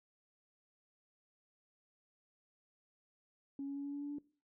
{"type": "tone with pitch steps", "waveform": "sine", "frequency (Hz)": [277.3, 279.4, 281.5, 283.6, 285.8, 287.9, 290.1], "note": ["C#4", "C#4", "C#4", "C#4", "D4", "D4", "D4"], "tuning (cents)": [1, 14, 27, 40, -47, -34, -21], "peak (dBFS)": -38, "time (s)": [3.59, 4.185], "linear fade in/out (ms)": 2, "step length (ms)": 85, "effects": ["noise-tail reverb RT60 0.4 s tail -21 dB re dry", "tanh soft clip ceiling -34 dBFS"]}